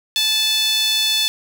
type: tone with high-pass filter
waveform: sawtooth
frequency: 873 Hz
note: A5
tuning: 14 cents flat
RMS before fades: -18 dBFS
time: 0.16-1.28 s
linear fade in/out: 0 ms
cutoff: 3600 Hz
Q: 4
effects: none